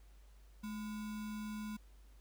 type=tone with sample-and-hold; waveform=sine; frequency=213.4 Hz; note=G#3; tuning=47 cents sharp; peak=-40 dBFS; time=0.63-1.77 s; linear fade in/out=10 ms; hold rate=1225 Hz; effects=added 50 Hz sine -57 dBFS peak until 2.2 s + pink hiss -71 dBFS RMS until 2.2 s